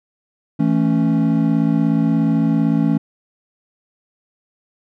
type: chord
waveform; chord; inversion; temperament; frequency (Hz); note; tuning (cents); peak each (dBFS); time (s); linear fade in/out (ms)
triangle; A major; second; equal with one note detuned; 163.68 / 220 / 277.2; E3 / A3 / C#4; -12 / 0 / 0; -16; 0.59-2.98; 10
effects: none